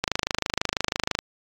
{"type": "click train", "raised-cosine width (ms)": 0.2, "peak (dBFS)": -5, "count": 31, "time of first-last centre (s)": [0.04, 1.189], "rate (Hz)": 26.1, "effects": ["AAC 64 kbps"]}